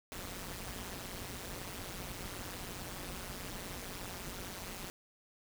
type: noise with amplitude modulation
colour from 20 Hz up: pink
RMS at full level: -40 dBFS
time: 0.12-4.9 s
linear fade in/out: 0 ms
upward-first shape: sine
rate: 184 Hz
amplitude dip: 90%
effects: none